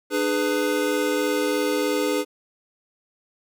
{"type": "chord", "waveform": "square", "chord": "G# diminished", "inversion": "second", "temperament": "just", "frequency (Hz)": [299, 415.3, 498.4], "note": ["D4", "G#4", "B4"], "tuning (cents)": [31, 0, 16], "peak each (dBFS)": -26, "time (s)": [0.1, 2.25], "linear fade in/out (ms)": 50, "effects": []}